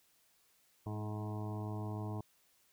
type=harmonic tone with a mistuned harmonic; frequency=106.3 Hz; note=G#2; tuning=41 cents sharp; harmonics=1 / 2 / 3 / 4 / 6 / 7 / 8 / 9 / 10; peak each=-39 / -46 / -47 / -50 / -52 / -53 / -55 / -53 / -56 dBFS; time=0.86-2.21 s; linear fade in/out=5 ms; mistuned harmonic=2; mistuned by=-30 cents; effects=white hiss -71 dBFS RMS until 2.72 s